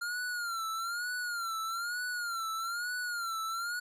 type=tone with vibrato; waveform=square; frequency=1396.9 Hz; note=F6; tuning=in tune; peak=-34 dBFS; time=0.01-3.8 s; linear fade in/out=10 ms; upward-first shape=sine; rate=1.1 Hz; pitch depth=100 cents each way; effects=resampled to 32000 Hz